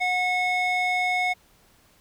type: tone with band-pass filter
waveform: square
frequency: 729 Hz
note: F#5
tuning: 26 cents flat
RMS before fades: -24 dBFS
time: 0-1.34 s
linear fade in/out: 20 ms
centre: 1800 Hz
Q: 2.1
effects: pink hiss -59 dBFS RMS until 2 s